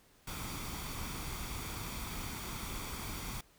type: noise with comb filter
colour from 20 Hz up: pink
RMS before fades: -41 dBFS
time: 0.27-3.41 s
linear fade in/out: 5 ms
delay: 0.87 ms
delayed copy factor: +0.5
effects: pink hiss -65 dBFS RMS until 3.58 s